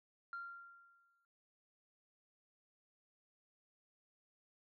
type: tone with exponential decay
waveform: sine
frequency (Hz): 1386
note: F6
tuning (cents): -14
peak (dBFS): -40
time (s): 0.33-1.25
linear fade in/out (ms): 1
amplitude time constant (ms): 200
effects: tanh soft clip ceiling -39 dBFS